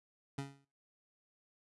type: tone with exponential decay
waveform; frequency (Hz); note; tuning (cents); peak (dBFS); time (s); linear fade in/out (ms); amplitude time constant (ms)
25% pulse; 138.59; C#3; 0; -32; 0.38-0.65; 5; 57
effects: noise-tail reverb RT60 0.4 s tail -23 dB re dry + resampled to 24000 Hz